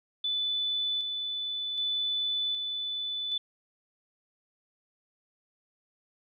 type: tone with tremolo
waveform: sine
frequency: 3492 Hz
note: A7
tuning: 14 cents flat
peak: -27 dBFS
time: 0.24-3.38 s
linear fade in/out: 5 ms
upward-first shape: square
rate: 0.65 Hz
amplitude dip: 35%
effects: none